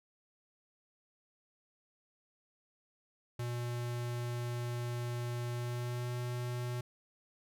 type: tone with pitch glide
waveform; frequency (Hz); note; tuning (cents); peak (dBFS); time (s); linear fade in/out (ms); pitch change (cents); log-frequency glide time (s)
square; 120.6 to 122.42; B2 to B2; -41 to -15; -36; 3.39-6.81; 5; +26; 5.51-6.12
effects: none